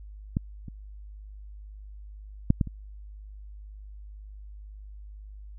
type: clicks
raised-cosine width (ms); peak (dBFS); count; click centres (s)
5; -12 / -26 / -6 / -11 / -25; 5; 0.369 / 0.683 / 2.504 / 2.612 / 2.673
effects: added 51 Hz sine -41 dBFS peak until 5.58 s